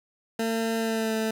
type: tone with pitch glide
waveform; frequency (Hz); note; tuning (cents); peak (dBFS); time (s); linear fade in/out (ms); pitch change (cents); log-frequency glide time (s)
20% pulse; 226 to 220.7; A3 to A3; +47 to +5; -20; 0.39-1.31; 5; -42; 0.79-1.14
effects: none